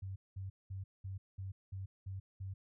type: tone bursts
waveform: sine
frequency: 96 Hz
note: G2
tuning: 36 cents flat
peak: -40 dBFS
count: 8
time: 0.02-2.54 s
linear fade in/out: 10 ms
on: 140 ms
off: 200 ms
effects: none